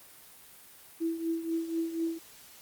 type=tone with tremolo; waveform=sine; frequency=329.6 Hz; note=E4; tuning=in tune; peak=-26 dBFS; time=1-2.19 s; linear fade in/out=20 ms; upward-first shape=triangle; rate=4.1 Hz; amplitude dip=75%; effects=white hiss -53 dBFS RMS until 2.61 s + Opus 32 kbps